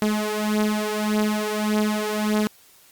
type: beating tone pair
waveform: sawtooth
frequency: 211.7 / 213.4 Hz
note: G#3 / G#3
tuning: +33 / +47 cents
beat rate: 1.7 Hz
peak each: -19 / -21 dBFS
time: 0.02-2.47 s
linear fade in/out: 0 ms
effects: white hiss -53 dBFS RMS until 2.91 s + Opus 48 kbps